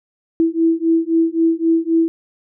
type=beating tone pair; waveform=sine; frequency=326.9 / 330.7 Hz; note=E4 / E4; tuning=-14 / +6 cents; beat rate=3.8 Hz; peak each=-16 dBFS; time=0.4-2.08 s; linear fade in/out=0 ms; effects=none